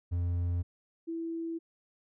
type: tone pair in turn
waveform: triangle / sine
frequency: 87.31 / 330.5 Hz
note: F2 / E4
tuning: 0 / +5 cents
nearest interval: octave + major seventh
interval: 2305 cents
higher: second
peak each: -26 / -33 dBFS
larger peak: first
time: 0.11-0.63 / 1.07-1.59 s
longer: neither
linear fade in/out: 20 ms
effects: none